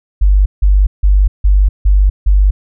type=tone bursts; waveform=sine; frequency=49 Hz; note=G1; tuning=in tune; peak=-5 dBFS; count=6; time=0.21-2.51 s; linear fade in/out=10 ms; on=250 ms; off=160 ms; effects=none